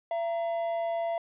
triangle tone pair together, 674.8 / 934 Hz, E5 / A#5, +40 / +3 cents, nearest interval tritone, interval 563 cents, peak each -26 / -38 dBFS, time 0.11-1.18 s, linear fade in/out 2 ms, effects resampled to 8000 Hz

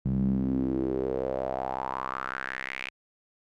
sawtooth tone with band-pass filter sweep, 65.41 Hz, C2, in tune, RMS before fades -30 dBFS, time 0.05-2.9 s, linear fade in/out 10 ms, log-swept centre 160 to 2500 Hz, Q 4.8, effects none

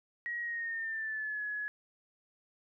sine tone with pitch glide, 1899 to 1691.8 Hz, A#6 to G#6, +32 to +32 cents, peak -34 dBFS, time 0.26-1.68 s, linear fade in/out 0 ms, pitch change -200 cents, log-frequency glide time 0.41-1.43 s, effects none

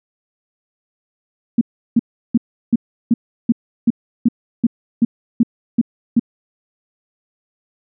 sine tone bursts, 233.1 Hz, A#3, in tune, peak -8 dBFS, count 13, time 1.58-6.196 s, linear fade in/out 5 ms, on 32 ms, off 350 ms, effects none

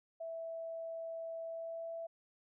sine tone with pitch glide, 658 to 663.3 Hz, E5 to E5, -3 to +11 cents, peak -40 dBFS, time 0.2-2.07 s, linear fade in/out 10 ms, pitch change +14 cents, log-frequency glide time 1.43-1.94 s, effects none

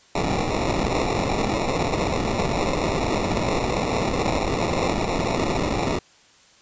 blue noise with sample-and-hold, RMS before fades -23 dBFS, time 0.15-5.99 s, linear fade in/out 5 ms, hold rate 1575 Hz, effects white hiss -54 dBFS RMS until 6.61 s + resampled to 16000 Hz

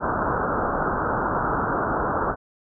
white low-pass noise, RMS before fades -24 dBFS, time 0-2.36 s, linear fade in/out 50 ms, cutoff 1500 Hz, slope 96 dB/octave, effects none

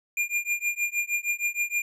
square tone with tremolo, 2407 Hz, D7, 42 cents sharp, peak -22 dBFS, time 0.17-1.82 s, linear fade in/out 2 ms, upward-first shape triangle, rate 6.4 Hz, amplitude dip 100%, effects resampled to 32000 Hz

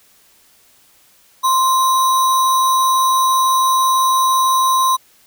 sine tone with sample-and-hold, 1047 Hz, C6, 1 cent sharp, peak -11 dBFS, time 1.43-4.97 s, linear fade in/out 20 ms, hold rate 4900 Hz, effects white hiss -52 dBFS RMS until 5.26 s

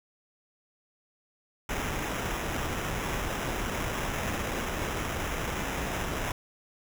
pink noise with sample-and-hold, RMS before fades -32 dBFS, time 1.69-6.32 s, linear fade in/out 2 ms, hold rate 4410 Hz, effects none

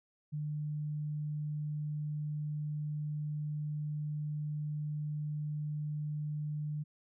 sine tone, 150 Hz, D3, 37 cents sharp, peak -34 dBFS, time 0.32-6.84 s, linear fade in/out 20 ms, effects none

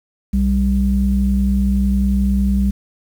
sine tone pair together, 62.03 / 197.1 Hz, B1 / G3, +8 / +10 cents, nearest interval octave + minor sixth, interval 2002 cents, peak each -15 dBFS, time 0.33-2.71 s, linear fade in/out 10 ms, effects tanh soft clip ceiling -5 dBFS + 7-bit

